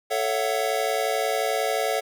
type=chord; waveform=square; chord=F# minor seventh; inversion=first; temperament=equal with one note detuned; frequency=440 / 554.4 / 668.8 / 740 Hz; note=A4 / C#5 / E5 / F#5; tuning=0 / 0 / +25 / 0 cents; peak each=-29 dBFS; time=0.1-2.01 s; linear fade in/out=20 ms; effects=none